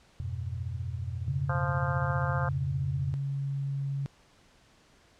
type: chord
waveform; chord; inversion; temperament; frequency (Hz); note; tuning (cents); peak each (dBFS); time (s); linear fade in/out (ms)
sine; F diminished; none; equal with one note detuned; 87.31 / 101.98 / 123.47; F2 / Ab2 / Cb3; 0 / -31 / 0; -35 / -39 / -36; 0.2-3.14; 0
type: tone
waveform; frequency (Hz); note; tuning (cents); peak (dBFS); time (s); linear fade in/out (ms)
sine; 138.59; C#3; 0; -29; 1.28-4.06; 0
type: harmonic tone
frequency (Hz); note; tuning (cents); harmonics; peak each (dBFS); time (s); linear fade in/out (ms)
174.61; F3; 0; 3 / 4 / 5 / 6 / 7 / 8 / 9; -37 / -38 / -39 / -39 / -37 / -39 / -39; 1.49-2.49; 5
effects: pink hiss -61 dBFS RMS until 5.19 s + low-pass 7000 Hz 12 dB/octave